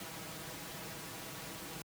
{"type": "noise with comb filter", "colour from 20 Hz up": "pink", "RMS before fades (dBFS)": -45, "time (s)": [0, 1.82], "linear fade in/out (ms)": 2, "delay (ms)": 6.2, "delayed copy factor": 0.65, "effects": ["high-pass 80 Hz 12 dB/octave"]}